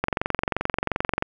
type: click train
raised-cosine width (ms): 0.5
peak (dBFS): -7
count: 28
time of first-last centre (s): 0.04-1.224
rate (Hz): 22.8
effects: none